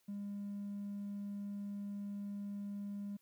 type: tone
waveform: triangle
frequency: 202.3 Hz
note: G#3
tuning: 45 cents flat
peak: -37 dBFS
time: 0.08-3.17 s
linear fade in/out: 10 ms
effects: tanh soft clip ceiling -36 dBFS + white hiss -75 dBFS RMS until 3.21 s